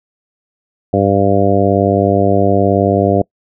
harmonic tone, 99 Hz, G2, 18 cents sharp, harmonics 1 / 2 / 3 / 4 / 5 / 6 / 7, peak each -17 / -17 / -17 / -17 / -17 / -17 / -17 dBFS, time 0.93-3.22 s, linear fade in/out 5 ms, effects noise-tail reverb RT60 0.1 s tail -25 dB re dry

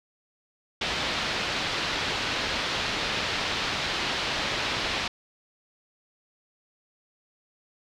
white low-pass noise, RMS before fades -29 dBFS, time 0.81-5.08 s, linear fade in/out 5 ms, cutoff 4300 Hz, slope 24 dB/octave, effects none

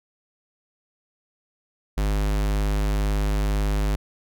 square tone, 51 Hz, G#1, 31 cents flat, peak -21 dBFS, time 1.97-3.96 s, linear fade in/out 10 ms, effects none

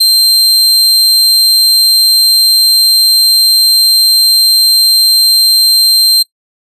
40% pulse tone, 4151 Hz, C8, 15 cents flat, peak -3 dBFS, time 0-6.23 s, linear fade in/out 10 ms, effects noise-tail reverb RT60 0.1 s tail -22 dB re dry + resampled to 32000 Hz

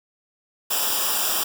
white noise with comb filter, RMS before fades -23 dBFS, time 0.7-1.44 s, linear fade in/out 10 ms, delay 0.47 ms, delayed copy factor -0.85, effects none

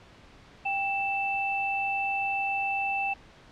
sine tone pair together, 790 / 2653 Hz, G5 / E7, +13 / +10 cents, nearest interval octave + major sixth, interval 2097 cents, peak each -29 / -28 dBFS, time 0.65-3.14 s, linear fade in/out 10 ms, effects pink hiss -53 dBFS RMS until 3.51 s + low-pass 4000 Hz 12 dB/octave

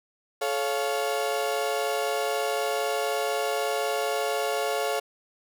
35% pulse chord, A augmented, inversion none, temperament equal with one note detuned, 430.4 / 554.4 / 698.5 Hz, A4 / C#5 / E#5, -38 / 0 / 0 cents, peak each -28 dBFS, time 0.41-5 s, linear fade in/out 10 ms, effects none

